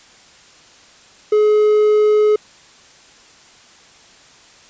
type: tone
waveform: triangle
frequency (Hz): 423.8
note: G#4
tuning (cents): +35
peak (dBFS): -8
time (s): 1.32-2.36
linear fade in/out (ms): 5
effects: white hiss -46 dBFS RMS until 4.69 s + resampled to 16000 Hz